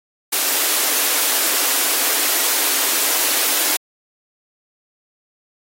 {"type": "high-pass noise", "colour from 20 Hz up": "white", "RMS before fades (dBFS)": -18, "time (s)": [0.32, 3.77], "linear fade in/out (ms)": 10, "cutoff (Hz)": 260, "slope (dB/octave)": 96, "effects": ["AAC 48 kbps"]}